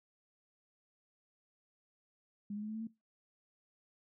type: tone with pitch steps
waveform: sine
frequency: 204.7 / 208.8 / 212.9 / 217.1 / 221.4 / 225.8 Hz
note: G#3 / G#3 / G#3 / A3 / A3 / A3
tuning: -25 / +10 / +43 / -23 / +11 / +45 cents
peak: -38 dBFS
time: 2.5-2.872 s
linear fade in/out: 5 ms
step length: 62 ms
effects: noise-tail reverb RT60 0.2 s tail -19 dB re dry